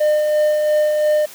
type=tone with tremolo; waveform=triangle; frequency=605 Hz; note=D#5; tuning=49 cents flat; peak=-10 dBFS; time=0-1.26 s; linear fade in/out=10 ms; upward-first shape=sine; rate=2.9 Hz; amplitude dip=30%; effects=white hiss -39 dBFS RMS until 1.34 s + high-pass 150 Hz 12 dB/octave